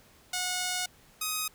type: tone pair in turn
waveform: 5% pulse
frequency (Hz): 728 / 1256.9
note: F#5 / D#6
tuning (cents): -28 / +17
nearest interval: major sixth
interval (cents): 945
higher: second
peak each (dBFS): -18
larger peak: neither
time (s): 0.33-0.86 / 1.21-1.48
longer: first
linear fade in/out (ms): 5
effects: pink hiss -59 dBFS RMS until 1.54 s